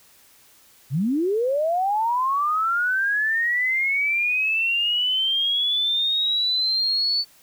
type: linear sweep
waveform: sine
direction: up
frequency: 116.54 to 4500 Hz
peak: -19 dBFS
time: 0.9-7.25 s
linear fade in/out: 50 ms
effects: white hiss -54 dBFS RMS until 7.42 s